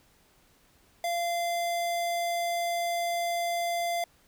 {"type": "tone", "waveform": "square", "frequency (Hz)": 689, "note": "F5", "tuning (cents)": -24, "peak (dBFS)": -28, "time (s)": [1.04, 4.04], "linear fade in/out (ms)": 2, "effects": ["pink hiss -63 dBFS RMS until 4.27 s"]}